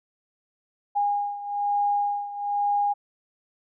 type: beating tone pair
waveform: sine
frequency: 816 / 817.1 Hz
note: G#5 / G#5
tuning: -31 / -28 cents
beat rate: 1.1 Hz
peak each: -24 / -28 dBFS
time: 0.95-2.94 s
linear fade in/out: 20 ms
effects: none